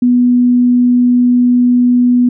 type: tone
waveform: sine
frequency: 245.7 Hz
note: B3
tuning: 9 cents flat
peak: -6 dBFS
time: 0.02-2.29 s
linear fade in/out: 5 ms
effects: none